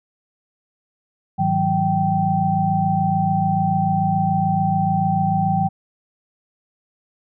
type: tone cluster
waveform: sine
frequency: 103.6 / 158.9 / 185.8 / 777 Hz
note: G#2 / D#3 / F#3 / G5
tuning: -4 / +37 / +7 / -16 cents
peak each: -26 / -22 / -22 / -19 dBFS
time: 1.38-5.69 s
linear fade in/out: 20 ms
effects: none